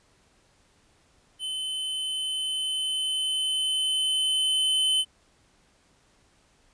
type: tone with level ramp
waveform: square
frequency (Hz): 3050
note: G7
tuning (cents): -48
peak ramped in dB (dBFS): -30 to -21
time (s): 1.39-5.05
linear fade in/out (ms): 50
effects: pink hiss -63 dBFS RMS until 6.73 s + resampled to 22050 Hz